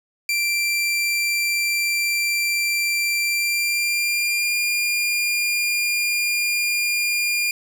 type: tone with pitch glide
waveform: sawtooth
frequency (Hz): 2357 to 2409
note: D7 to D7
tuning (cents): +6 to +43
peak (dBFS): -16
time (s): 0.29-7.51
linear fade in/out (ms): 2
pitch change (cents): +37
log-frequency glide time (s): 3.23-4.58
effects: none